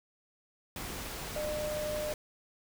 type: tone in noise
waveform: sine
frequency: 604 Hz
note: D5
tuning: 48 cents sharp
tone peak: -33 dBFS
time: 1.36-2.13 s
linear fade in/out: 2 ms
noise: pink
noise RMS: -40 dBFS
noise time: 0.76-2.14 s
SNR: +4 dB
effects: none